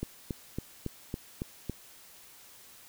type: click train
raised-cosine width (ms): 3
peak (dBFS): -20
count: 7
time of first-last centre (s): 0.03-1.697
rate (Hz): 3.6
effects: white hiss -54 dBFS RMS until 2.88 s